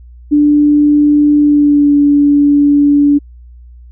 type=tone with pitch glide; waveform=sine; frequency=294.3 to 288.2 Hz; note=D4 to D4; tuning=+4 to -33 cents; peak=-5 dBFS; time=0.31-3.19 s; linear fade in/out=20 ms; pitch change=-37 cents; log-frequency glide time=1.39-1.94 s; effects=added 60 Hz sine -33 dBFS peak until 3.91 s